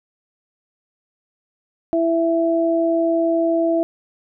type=tone pair together; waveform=sine; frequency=331.8 / 663.2 Hz; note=E4 / E5; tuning=+11 / +10 cents; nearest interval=octave; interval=1199 cents; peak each=-18 dBFS; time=1.93-3.83 s; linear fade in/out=0 ms; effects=none